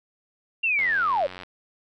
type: linear sweep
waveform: sine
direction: down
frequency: 2794 to 511 Hz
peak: -20 dBFS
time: 0.63-1.27 s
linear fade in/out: 10 ms
type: click train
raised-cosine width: 0.3 ms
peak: -22 dBFS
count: 60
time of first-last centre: 0.79-1.434 s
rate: 91.6 Hz
effects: none